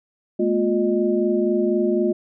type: tone cluster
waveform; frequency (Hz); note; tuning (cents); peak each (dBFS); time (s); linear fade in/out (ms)
sine; 214.6 / 238.6 / 356 / 614; A3 / A#3 / F4 / D#5; -43 / +41 / +33 / -23; -23 / -26 / -19 / -27; 0.39-2.13; 10
effects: none